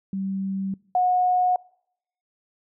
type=tone pair in turn; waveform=sine; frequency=193.3 / 727.8 Hz; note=G3 / F#5; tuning=-24 / -29 cents; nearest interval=octave + major seventh; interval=2295 cents; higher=second; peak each=-25 / -17 dBFS; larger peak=second; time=0.13-0.74 / 0.95-1.56 s; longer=neither; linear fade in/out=2 ms; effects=noise-tail reverb RT60 0.7 s tail -24 dB re dry